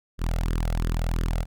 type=tone with flanger; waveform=sawtooth; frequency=41.2 Hz; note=E1; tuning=in tune; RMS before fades=-25 dBFS; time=0.18-1.46 s; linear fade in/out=50 ms; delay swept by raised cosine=0.6 to 1.51 ms; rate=2.9 Hz; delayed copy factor=+0.7; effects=none